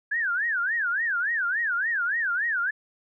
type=tone with vibrato; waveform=sine; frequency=1621 Hz; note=G#6; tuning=42 cents flat; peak=-23 dBFS; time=0.11-2.71 s; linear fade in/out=10 ms; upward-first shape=sine; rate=3.5 Hz; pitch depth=270 cents each way; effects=none